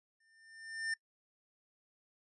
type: tone with exponential growth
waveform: square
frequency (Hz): 1800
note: A6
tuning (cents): +39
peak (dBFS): -33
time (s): 0.2-0.94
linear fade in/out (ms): 5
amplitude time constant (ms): 160
effects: noise-tail reverb RT60 0.1 s tail -24 dB re dry + resampled to 24000 Hz